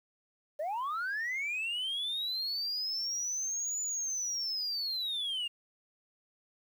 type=linear two-way sweep; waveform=sine; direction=up then down; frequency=570 to 7000 to 2777 Hz; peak=-30 dBFS; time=0.59-5.48 s; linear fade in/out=10 ms; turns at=3.81 s; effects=tanh soft clip ceiling -30 dBFS + 10-bit